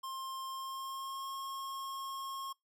square tone with pitch glide, 1060 to 1081.6 Hz, C6 to C#6, +22 to -43 cents, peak -40 dBFS, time 0.03-2.53 s, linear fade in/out 10 ms, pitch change +35 cents, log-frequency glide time 0.46-1.32 s, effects noise-tail reverb RT60 0.2 s tail -26 dB re dry

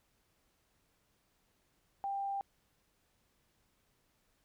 sine tone, 792 Hz, G5, 18 cents sharp, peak -34 dBFS, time 2.04-2.41 s, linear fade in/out 0 ms, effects pink hiss -75 dBFS RMS until 4.44 s

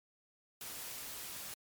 white noise, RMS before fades -45 dBFS, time 0.61-1.54 s, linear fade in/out 2 ms, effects MP3 96 kbps

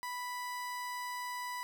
30% pulse tone, 987.8 Hz, B5, in tune, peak -35 dBFS, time 0.03-1.63 s, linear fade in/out 0 ms, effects none

